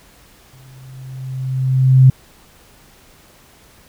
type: tone with exponential growth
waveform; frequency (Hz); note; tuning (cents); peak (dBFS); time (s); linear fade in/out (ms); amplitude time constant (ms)
sine; 130.81; C3; 0; -3; 0.53-2.1; 5; 340
effects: pink hiss -48 dBFS RMS until 3.88 s